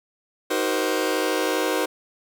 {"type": "chord", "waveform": "sawtooth", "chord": "C half-diminished seventh", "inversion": "first", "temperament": "just", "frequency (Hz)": [314, 376.7, 470.9, 523.3], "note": ["Eb4", "Gb4", "Bb4", "C5"], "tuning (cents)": [16, 31, 18, 0], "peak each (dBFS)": -23, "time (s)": [0.5, 1.86], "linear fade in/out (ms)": 10, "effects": []}